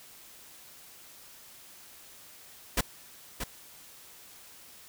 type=noise with echo; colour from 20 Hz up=pink; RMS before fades=-26 dBFS; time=2.77-2.81 s; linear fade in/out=5 ms; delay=630 ms; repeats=1; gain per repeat=-8 dB; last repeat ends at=3.44 s; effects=white hiss -52 dBFS RMS until 4.88 s